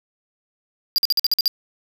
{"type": "tone bursts", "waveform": "square", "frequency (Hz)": 4812, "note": "D8", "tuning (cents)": 41, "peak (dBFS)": -15, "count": 8, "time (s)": [0.96, 1.479], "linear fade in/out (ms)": 0, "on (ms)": 22, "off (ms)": 49, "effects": []}